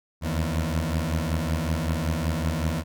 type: beating tone pair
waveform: 20% pulse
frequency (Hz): 77.8 / 83.1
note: D#2 / E2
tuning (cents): 0 / +15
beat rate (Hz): 5.3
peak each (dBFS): -22 / -22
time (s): 0.21-2.84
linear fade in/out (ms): 50
effects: none